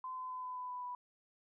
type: tone with pitch steps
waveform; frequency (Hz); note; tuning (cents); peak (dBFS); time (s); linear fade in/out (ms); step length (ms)
sine; 1026 / 1019.5 / 1013 / 1006.6 / 1000.3 / 993.9 / 987.6; C6 / C6 / B5 / B5 / B5 / B5 / B5; -34 / -45 / +44 / +33 / +22 / +11 / 0; -40; 0.04-0.95; 2; 130
effects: none